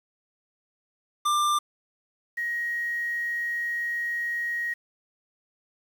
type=tone pair in turn; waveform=square / sine; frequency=1189 / 1887.4 Hz; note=D6 / A#6; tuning=+21 / +21 cents; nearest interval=minor sixth; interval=800 cents; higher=second; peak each=-22 / -26 dBFS; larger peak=first; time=1.25-1.59 / 2.37-4.74 s; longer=second; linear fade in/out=10 ms; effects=low-pass 12000 Hz 12 dB/octave + 8-bit